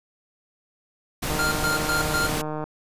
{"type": "noise", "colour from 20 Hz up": "pink", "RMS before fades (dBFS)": -28, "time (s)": [1.22, 2.42], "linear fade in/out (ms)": 10}
{"type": "click train", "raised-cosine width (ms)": 1, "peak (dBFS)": -17, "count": 206, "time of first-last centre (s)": [1.3, 2.64], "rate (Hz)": 153}
{"type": "tone with tremolo", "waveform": "square", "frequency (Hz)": 1396.9, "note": "F6", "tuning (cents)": 0, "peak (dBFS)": -23, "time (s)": [1.39, 2.29], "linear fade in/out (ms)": 2, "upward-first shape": "square", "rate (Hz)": 4, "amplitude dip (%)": 75}
{"effects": ["resampled to 32000 Hz"]}